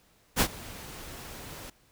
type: noise with ADSR envelope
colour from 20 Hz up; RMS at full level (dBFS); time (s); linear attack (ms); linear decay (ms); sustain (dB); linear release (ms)
pink; -21; 0.36-1.7; 47; 66; -22; 5
effects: pink hiss -64 dBFS RMS until 1.91 s